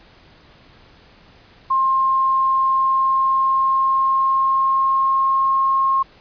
sine tone with pitch glide, 1062 to 1074.3 Hz, C6 to C6, +25 to +45 cents, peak -14 dBFS, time 1.7-6.03 s, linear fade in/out 10 ms, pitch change +20 cents, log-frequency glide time 2.68-5.58 s, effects pink hiss -49 dBFS RMS until 6.2 s + resampled to 11025 Hz

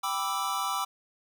square chord, E minor seventh, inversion first, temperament equal, 784 / 987.8 / 1174.7 / 1318.5 Hz, G5 / B5 / D6 / E6, 0 / 0 / 0 / 0 cents, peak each -36 / -35 / -33 / -35 dBFS, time 0.03-0.85 s, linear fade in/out 10 ms, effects none

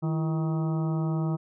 harmonic tone with a mistuned harmonic, 158.1 Hz, D#3, 28 cents sharp, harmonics 1 / 2 / 3 / 4 / 5 / 6 / 7 / 8, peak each -25 / -33 / -44 / -41 / -43 / -45 / -48 / -45 dBFS, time 0.02-1.37 s, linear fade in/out 20 ms, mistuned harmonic 2, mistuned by +85 cents, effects none

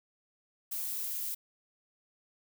violet noise with high-pass filter sweep, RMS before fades -36 dBFS, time 0.71-1.35 s, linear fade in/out 10 ms, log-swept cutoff 900 to 230 Hz, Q 2.5, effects none

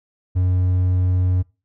triangle tone, 91.3 Hz, F#2, 23 cents flat, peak -13 dBFS, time 0.35-1.43 s, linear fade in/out 20 ms, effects noise-tail reverb RT60 0.3 s tail -23 dB re dry

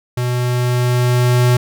square tone with level ramp, 123.47 Hz, B2, in tune, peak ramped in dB -17 to -10 dBFS, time 0.17-1.57 s, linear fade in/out 5 ms, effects none

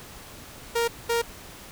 sawtooth tone bursts at uneven times, 467 Hz, A#4, 3 cents sharp, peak -18 dBFS, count 2, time 0.75-0.88 / 1.09-1.22 s, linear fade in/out 10 ms, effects pink hiss -44 dBFS RMS until 1.71 s

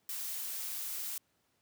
blue noise, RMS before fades -39 dBFS, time 0.09-1.18 s, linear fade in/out 2 ms, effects pink hiss -75 dBFS RMS until 1.61 s + high-pass 100 Hz 12 dB/octave

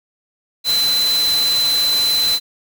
sine tone in noise, 4039 Hz, B7, 38 cents sharp, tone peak -14 dBFS, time 0.64-2.4 s, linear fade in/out 50 ms, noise white, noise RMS -24 dBFS, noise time 0.64-2.4 s, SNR +7 dB, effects none

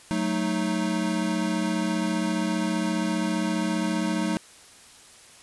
square chord, D# diminished, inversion first, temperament equal, 185 / 220 / 311.1 Hz, F#3 / A3 / D#4, 0 / 0 / 0 cents, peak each -29 dBFS, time 0.11-4.37 s, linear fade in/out 0 ms, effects white hiss -50 dBFS RMS until 5.42 s + resampled to 24000 Hz

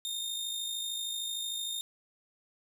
sawtooth tone with amplitude modulation, 3658 Hz, A#7, 33 cents flat, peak -29 dBFS, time 0.05-1.81 s, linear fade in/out 0 ms, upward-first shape sine, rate 53.2 Hz, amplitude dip 40%, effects none

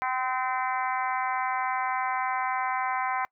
harmonic tone with a mistuned harmonic, 256.6 Hz, C4, 34 cents flat, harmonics 3 / 4 / 5 / 6 / 7 / 8 / 9, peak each -30 / -30 / -36 / -36 / -40 / -36 / -42 dBFS, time 0.02-3.25 s, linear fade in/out 0 ms, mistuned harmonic 7, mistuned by +19 cents, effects noise-tail reverb RT60 0.1 s tail -25 dB re dry

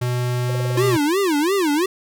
square tone, 123.47 Hz, B2, in tune, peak -20 dBFS, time 0.01-0.97 s, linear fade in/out 10 ms
sine tone bursts, 523.3 Hz, C5, in tune, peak -26 dBFS, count 6, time 0.49-0.77 s, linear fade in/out 5 ms, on 20 ms, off 32 ms
square tone with vibrato, 340.1 Hz, F4, 46 cents flat, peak -17 dBFS, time 0.77-1.86 s, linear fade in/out 5 ms, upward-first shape sine, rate 2.9 Hz, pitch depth 290 cents each way
effects none

